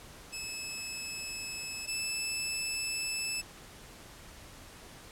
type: tone pair in turn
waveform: 15% pulse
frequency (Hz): 2600 / 2626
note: E7 / E7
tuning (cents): -24 / -7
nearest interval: unison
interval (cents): 17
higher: second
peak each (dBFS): -30 / -25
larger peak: second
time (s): 0.32-1.87 / 1.87-3.42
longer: neither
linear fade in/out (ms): 20
effects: pink hiss -51 dBFS RMS until 5.11 s + low-pass 12000 Hz 12 dB/octave